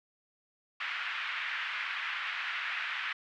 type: band-pass noise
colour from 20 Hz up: pink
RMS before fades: -36 dBFS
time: 0.8-3.13 s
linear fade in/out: 5 ms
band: 1400 to 2800 Hz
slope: 24 dB/octave
effects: none